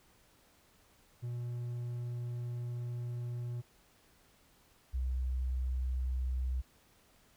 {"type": "tone pair in turn", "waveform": ["triangle", "sine"], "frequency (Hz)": [120.7, 63.64], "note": ["B2", "C2"], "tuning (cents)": [-39, -47], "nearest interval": "major seventh", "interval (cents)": 1108, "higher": "first", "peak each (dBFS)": [-34, -31], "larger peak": "second", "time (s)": [[1.22, 3.62], [4.93, 6.62]], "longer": "first", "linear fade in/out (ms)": 20, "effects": ["pink hiss -66 dBFS RMS until 7.36 s"]}